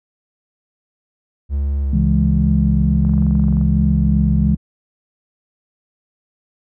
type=tone with vibrato; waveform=triangle; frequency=69.3 Hz; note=C#2; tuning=in tune; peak=-14 dBFS; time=1.49-4.57 s; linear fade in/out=50 ms; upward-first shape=square; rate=1.4 Hz; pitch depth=24 cents each way
type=chord; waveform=sine; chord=C# minor; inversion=none; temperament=equal with one note detuned; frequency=137.55 / 164.81 / 207.7 Hz; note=C#3 / E3 / G#3; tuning=-13 / 0 / 0 cents; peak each=-21 / -17 / -17 dBFS; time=1.93-4.55 s; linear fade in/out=5 ms
type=click train; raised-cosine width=1 ms; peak=-24 dBFS; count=14; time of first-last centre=3.05-3.613 s; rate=23.1 Hz
effects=none